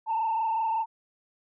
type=tone with frequency modulation; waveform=sine; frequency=895 Hz; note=A5; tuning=29 cents sharp; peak=-23 dBFS; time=0.06-0.86 s; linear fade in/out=50 ms; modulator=25.3 Hz; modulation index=1.2; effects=tanh soft clip ceiling -21 dBFS